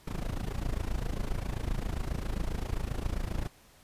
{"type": "noise with amplitude modulation", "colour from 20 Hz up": "brown", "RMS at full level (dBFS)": -29, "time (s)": [0.07, 3.48], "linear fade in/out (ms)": 5, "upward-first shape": "sine", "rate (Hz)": 27.5, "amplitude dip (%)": 85, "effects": ["pink hiss -59 dBFS RMS until 3.83 s", "resampled to 32000 Hz"]}